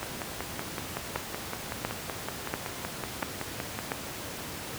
two click trains, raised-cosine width 0.5 ms, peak -13 / -17 dBFS, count 5 / 21, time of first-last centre 1.16-3.919 / 0.03-3.789 s, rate 1.45 / 5.32 Hz, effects pink hiss -38 dBFS RMS until 4.78 s + high-pass 80 Hz 12 dB/octave

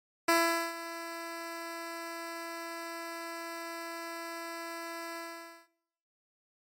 10% pulse tone with ADSR envelope, 334.5 Hz, E4, 25 cents sharp, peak -14 dBFS, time 0.28-5.68 s, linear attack 8 ms, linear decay 440 ms, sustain -16 dB, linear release 510 ms, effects noise-tail reverb RT60 0.8 s tail -19 dB re dry + MP3 64 kbps

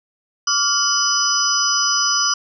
sine tone cluster, 1152 / 1399 / 2987 / 5020 / 5900 Hz, D6 / F6 / F#7 / D#8 / F#8, -34 / +3 / +16 / +15 / -6 cents, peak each -23 / -24 / -27 / -19 / -20 dBFS, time 0.47-2.34 s, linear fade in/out 5 ms, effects none

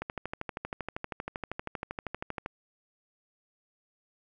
click train, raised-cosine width 0.5 ms, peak -19 dBFS, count 32, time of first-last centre 0.02-2.461 s, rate 12.7 Hz, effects none

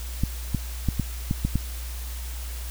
clicks, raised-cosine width 5 ms, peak -10 dBFS, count 7, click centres 0.236 / 0.547 / 0.887 / 0.997 / 1.311 / 1.45 / 1.556 s, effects added 60 Hz sine -31 dBFS peak until 2.7 s + white hiss -41 dBFS RMS until 2.7 s

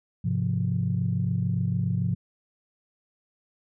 sine chord, F minor, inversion first, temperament equal, 103.83 / 130.81 / 174.61 Hz, Ab2 / C3 / F3, 0 / 0 / 0 cents, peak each -27 dBFS, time 0.24-2.15 s, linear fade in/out 10 ms, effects tanh soft clip ceiling -14 dBFS

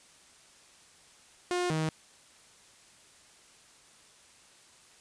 sawtooth tone pair in turn, 356.6 / 157.75 Hz, F4 / D#3, +36 / +24 cents, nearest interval octave + major second, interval 1412 cents, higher first, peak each -24 dBFS, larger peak neither, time 1.51-1.7 / 1.7-1.89 s, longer neither, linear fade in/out 0 ms, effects white hiss -58 dBFS RMS until 5 s + resampled to 22050 Hz

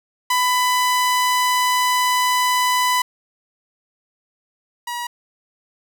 sawtooth tone pair in turn, 998 / 960.9 Hz, B5 / B5, +18 / -48 cents, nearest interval minor second, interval 66 cents, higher first, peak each -12 / -21 dBFS, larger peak first, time 0.3-3.02 / 4.87-5.07 s, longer first, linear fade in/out 5 ms, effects none

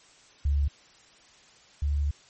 sine tone pair in turn, 71.2 / 72.24 Hz, C#2 / D2, +47 / -28 cents, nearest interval unison, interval 25 cents, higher second, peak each -21 / -23 dBFS, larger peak first, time 0.45-0.68 / 1.82-2.11 s, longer second, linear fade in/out 5 ms, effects white hiss -56 dBFS RMS until 2.29 s + MP3 32 kbps

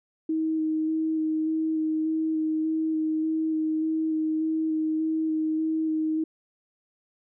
sine tone with vibrato, 315.8 Hz, D#4, 26 cents sharp, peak -23 dBFS, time 0.29-6.24 s, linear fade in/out 5 ms, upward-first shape square, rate 1.7 Hz, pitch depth 11 cents each way, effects none

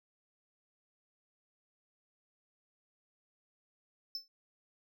triangle tone with exponential decay, 5280 Hz, E8, 2 cents sharp, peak -32 dBFS, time 4.15-4.28 s, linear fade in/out 1 ms, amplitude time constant 27 ms, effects none

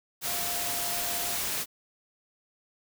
sine tone in noise, 698.5 Hz, F5, in tune, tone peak -39 dBFS, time 0.24-1.39 s, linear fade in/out 50 ms, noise white, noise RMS -31 dBFS, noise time 0.21-1.66 s, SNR -11 dB, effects none

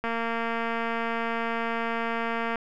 click train, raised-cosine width 0.5 ms, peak -15 dBFS, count 580, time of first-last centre 0.04-2.557 s, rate 230 Hz, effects none

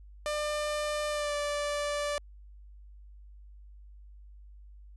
sawtooth tone with pitch glide, 598 to 584.3 Hz, D5 to D5, +31 to -9 cents, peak -26 dBFS, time 0.26-2.18 s, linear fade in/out 0 ms, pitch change -40 cents, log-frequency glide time 1.1-1.35 s, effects added 50 Hz sine -48 dBFS peak until 4.96 s + resampled to 24000 Hz

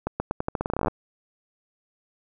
accelerating click train, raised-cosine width 1 ms, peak -11 dBFS, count 18, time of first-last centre 0.07-0.882 s, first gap 130 ms, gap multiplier 0.85, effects none

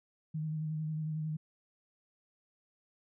sine tone with vibrato, 155.56 Hz, D#3, in tune, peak -33 dBFS, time 0.34-1.37 s, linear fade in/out 10 ms, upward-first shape sine, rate 11 Hz, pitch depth 27 cents each way, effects none

